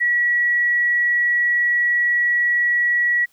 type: tone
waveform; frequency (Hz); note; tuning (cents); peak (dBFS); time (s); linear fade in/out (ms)
sine; 1929; B6; -41; -15; 0-3.26; 20
effects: white hiss -60 dBFS RMS until 3.32 s